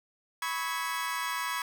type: chord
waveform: 30% pulse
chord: C# minor seventh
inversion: third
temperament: equal with one note detuned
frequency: 987.8 / 1108.7 / 1289.1 / 1661.2 Hz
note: B5 / C#6 / E6 / G#6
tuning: 0 / 0 / -39 / 0 cents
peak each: -32 / -34 / -37 / -34 dBFS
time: 0.42-1.62 s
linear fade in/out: 2 ms
effects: none